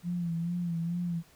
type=tone with vibrato; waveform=sine; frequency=171.1 Hz; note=F3; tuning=35 cents flat; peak=-29 dBFS; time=0.03-1.23 s; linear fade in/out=50 ms; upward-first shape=sine; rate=2.3 Hz; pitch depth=54 cents each way; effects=pink hiss -60 dBFS RMS until 1.35 s